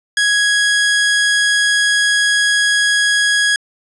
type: tone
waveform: sawtooth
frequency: 1661.2 Hz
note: G#6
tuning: in tune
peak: -8 dBFS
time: 0.17-3.56 s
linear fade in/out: 2 ms
effects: resampled to 24000 Hz + 8-bit